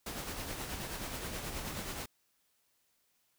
pink noise with tremolo, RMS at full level -39 dBFS, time 0.06-2.06 s, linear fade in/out 5 ms, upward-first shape sine, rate 9.4 Hz, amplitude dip 40%, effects white hiss -75 dBFS RMS until 3.38 s

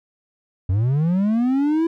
triangle linear sweep, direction up, 87.31 to 336 Hz, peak -14 dBFS, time 0.69-1.87 s, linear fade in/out 5 ms, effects none

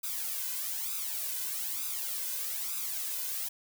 blue noise with flanger, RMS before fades -35 dBFS, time 0.03-3.49 s, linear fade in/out 10 ms, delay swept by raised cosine 0.8 to 2 ms, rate 1.1 Hz, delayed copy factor +0.8, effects none

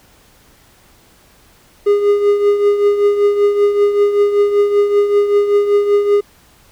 triangle tone with tremolo, 409 Hz, G#4, 26 cents flat, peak -5 dBFS, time 1.86-6.21 s, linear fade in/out 10 ms, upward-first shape triangle, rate 5.2 Hz, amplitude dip 65%, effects pink hiss -49 dBFS RMS until 6.71 s

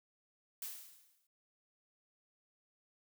blue noise with exponential decay, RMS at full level -41 dBFS, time 0.62-1.27 s, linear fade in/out 2 ms, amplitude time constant 140 ms, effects none

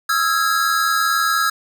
square tone cluster, 1281 / 1361 / 1651 Hz, E6 / F6 / G#6, -50 / -45 / -11 cents, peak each -21 dBFS, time 0.09-1.5 s, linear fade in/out 5 ms, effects none

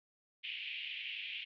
white band-pass noise, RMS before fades -43 dBFS, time 0.43-1.45 s, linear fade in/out 20 ms, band 2300 to 3100 Hz, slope 48 dB/octave, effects none

